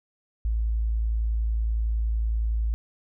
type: tone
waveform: sine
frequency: 55.4 Hz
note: A1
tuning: 13 cents sharp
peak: -22 dBFS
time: 0.45-2.74 s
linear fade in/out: 0 ms
effects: none